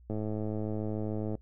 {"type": "click train", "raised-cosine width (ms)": 2, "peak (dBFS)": -22, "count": 135, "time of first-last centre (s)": [0.1, 1.352], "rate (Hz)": 107, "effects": ["noise-tail reverb RT60 0.1 s tail -22 dB re dry", "added 60 Hz sine -53 dBFS peak until 1.41 s"]}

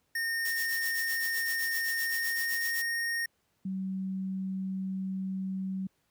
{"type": "tone with pitch glide", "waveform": "square", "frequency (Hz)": [1834, 1852.1], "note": ["A#6", "A#6"], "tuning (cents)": [-29, -12], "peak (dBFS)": -30, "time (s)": [0.15, 3.26], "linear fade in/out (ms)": 5, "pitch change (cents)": 17, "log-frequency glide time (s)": [1.91, 2.85]}
{"type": "noise with tremolo", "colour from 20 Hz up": "blue", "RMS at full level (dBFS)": -35, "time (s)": [0.45, 2.82], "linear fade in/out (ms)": 2, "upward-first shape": "triangle", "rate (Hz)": 7.8, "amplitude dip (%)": 85}
{"type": "tone", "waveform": "sine", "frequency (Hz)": 190, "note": "F#3", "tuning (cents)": 46, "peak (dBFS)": -31, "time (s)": [3.65, 5.87], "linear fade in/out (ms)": 5}
{"effects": ["pink hiss -74 dBFS RMS until 6.1 s", "high-pass 60 Hz 12 dB/octave"]}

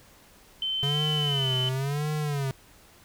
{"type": "tone with pitch glide", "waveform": "sine", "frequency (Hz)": [3080, 3036], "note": ["G7", "F#7"], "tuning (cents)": [-31, 44], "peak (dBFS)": -26, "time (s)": [0.62, 1.69], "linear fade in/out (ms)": 2, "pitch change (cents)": -25, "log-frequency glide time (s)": [1.01, 1.09]}
{"type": "tone with vibrato", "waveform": "square", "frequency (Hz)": 139.8, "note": "C#3", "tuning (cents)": 15, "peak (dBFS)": -27, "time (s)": [0.83, 2.51], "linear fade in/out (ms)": 0, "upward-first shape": "sine", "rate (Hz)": 0.96, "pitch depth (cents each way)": 150}
{"effects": ["pink hiss -55 dBFS RMS until 3.04 s"]}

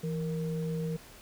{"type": "tone pair together", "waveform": "sine", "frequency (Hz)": [164.83, 466.2], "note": ["E3", "A#4"], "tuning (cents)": [0, 0], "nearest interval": "octave + tritone", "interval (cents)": 1800, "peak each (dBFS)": [-31, -37], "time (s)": [0.03, 0.97], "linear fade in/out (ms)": 10, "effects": ["pink hiss -52 dBFS RMS until 1.21 s"]}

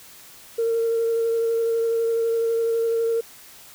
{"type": "tone with vibrato", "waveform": "sine", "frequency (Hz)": 458.4, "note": "A#4", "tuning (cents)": -29, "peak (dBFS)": -18, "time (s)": [0.58, 3.21], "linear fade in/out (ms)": 10, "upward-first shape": "sine", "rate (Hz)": 12, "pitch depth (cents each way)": 14, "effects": ["tanh soft clip ceiling -15 dBFS", "white hiss -46 dBFS RMS until 3.74 s"]}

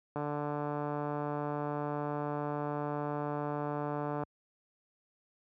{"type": "click train", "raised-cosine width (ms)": 1, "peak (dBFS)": -22, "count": 600, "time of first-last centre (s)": [0.16, 4.235], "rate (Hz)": 147, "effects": ["high-pass 80 Hz 12 dB/octave"]}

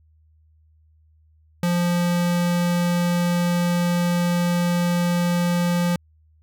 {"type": "tone", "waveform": "square", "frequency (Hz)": 174.61, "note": "F3", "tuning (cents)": 0, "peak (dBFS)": -19, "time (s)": [1.63, 5.96], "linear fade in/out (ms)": 2, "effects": ["added 78 Hz sine -54 dBFS peak until 6.42 s"]}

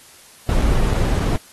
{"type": "noise with dropouts", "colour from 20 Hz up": "brown", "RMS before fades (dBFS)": -17, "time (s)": [0.49, 1.36], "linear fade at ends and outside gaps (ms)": 0, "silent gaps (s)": [[0.616, 0.622], [0.935, 0.942], [1.196, 1.201]], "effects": ["white hiss -46 dBFS RMS until 1.52 s", "AAC 32 kbps"]}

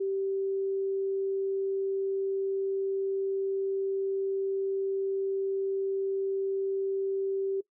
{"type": "tone", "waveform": "sine", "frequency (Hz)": 389, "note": "G4", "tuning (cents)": -13, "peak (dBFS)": -27, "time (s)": [0, 7.61], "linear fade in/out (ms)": 10, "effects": ["noise-tail reverb RT60 0.1 s tail -19 dB re dry"]}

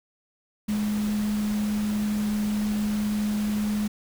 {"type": "tone in noise", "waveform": "sine", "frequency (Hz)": 210, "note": "G#3", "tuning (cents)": 19, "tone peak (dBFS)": -23, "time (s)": [0.68, 3.88], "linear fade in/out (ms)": 10, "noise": "pink", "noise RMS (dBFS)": -38, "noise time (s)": [0.68, 3.88], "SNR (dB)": 12, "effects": []}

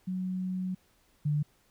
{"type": "tone pair in turn", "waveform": "sine", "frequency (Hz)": [185, 148.27], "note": ["F#3", "D3"], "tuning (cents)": [0, 17], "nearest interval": "major third", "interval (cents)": 383, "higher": "first", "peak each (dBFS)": [-30, -25], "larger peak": "second", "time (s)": [[0.07, 0.75], [1.25, 1.43]], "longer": "first", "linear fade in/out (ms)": 10, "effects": ["pink hiss -67 dBFS RMS until 1.7 s"]}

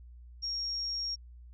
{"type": "tone", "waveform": "sine", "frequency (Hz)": 5570, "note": "F8", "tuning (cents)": -5, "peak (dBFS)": -32, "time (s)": [0.42, 1.16], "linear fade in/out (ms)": 20, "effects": ["added 60 Hz sine -48 dBFS peak until 1.53 s"]}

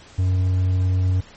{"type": "tone", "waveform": "triangle", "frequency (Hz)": 92.5, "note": "F#2", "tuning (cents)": 0, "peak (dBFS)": -14, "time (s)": [0.18, 1.21], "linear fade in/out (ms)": 10, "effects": ["pink hiss -46 dBFS RMS until 1.36 s", "MP3 32 kbps"]}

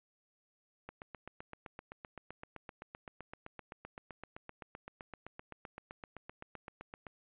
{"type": "click train", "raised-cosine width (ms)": 0.5, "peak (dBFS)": -30, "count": 49, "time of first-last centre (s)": [0.89, 7.068], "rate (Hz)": 7.77, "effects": ["resampled to 8000 Hz"]}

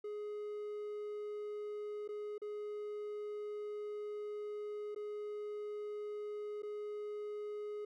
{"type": "tone with dropouts", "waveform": "triangle", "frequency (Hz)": 418.2, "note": "G#4", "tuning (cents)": 12, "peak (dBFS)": -38, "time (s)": [0.04, 7.85], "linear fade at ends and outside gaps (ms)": 5, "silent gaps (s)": [[2.078, 2.088], [2.381, 2.417], [4.948, 4.96], [6.622, 6.631]], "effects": []}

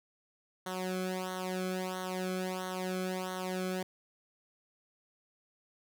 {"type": "tone with flanger", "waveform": "sawtooth", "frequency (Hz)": 185, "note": "F#3", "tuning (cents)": 0, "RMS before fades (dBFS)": -36, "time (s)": [0.66, 3.83], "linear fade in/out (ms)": 5, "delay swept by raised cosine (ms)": [0.4, 1.08], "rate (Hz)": 1.5, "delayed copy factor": -0.9, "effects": []}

